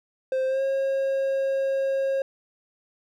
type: tone with pitch glide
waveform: triangle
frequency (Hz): 523 to 540.8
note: C5 to C#5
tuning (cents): -1 to -43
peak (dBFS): -20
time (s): 0.32-2.22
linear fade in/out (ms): 2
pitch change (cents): +58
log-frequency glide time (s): 0.47-0.62
effects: none